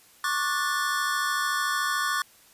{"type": "chord", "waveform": "square", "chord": "D major seventh", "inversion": "third", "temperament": "just", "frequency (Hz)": [1101.2, 1174.7, 1468.3, 1762], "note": ["C#6", "D6", "F#6", "A6"], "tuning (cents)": [-12, 0, -14, 2], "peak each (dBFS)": -31, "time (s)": [0.24, 2.22], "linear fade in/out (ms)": 2, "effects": ["white hiss -56 dBFS RMS until 2.53 s", "resampled to 32000 Hz"]}